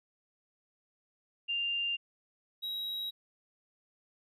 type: tone pair in turn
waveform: sine / triangle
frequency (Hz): 2794 / 3839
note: F7 / B7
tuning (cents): 0 / -50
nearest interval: tritone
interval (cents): 550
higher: second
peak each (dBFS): -30 / -33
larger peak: first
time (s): 1.48-1.97 / 2.62-3.11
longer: neither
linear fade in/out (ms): 20
effects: none